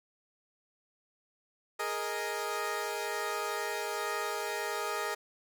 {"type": "chord", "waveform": "15% pulse", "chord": "Ab suspended second", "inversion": "none", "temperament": "equal", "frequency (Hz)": [415.3, 466.2, 622.3], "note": ["Ab4", "Bb4", "Eb5"], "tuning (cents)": [0, 0, 0], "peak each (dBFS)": [-30, -31, -32], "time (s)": [1.79, 5.15], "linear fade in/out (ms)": 10, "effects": []}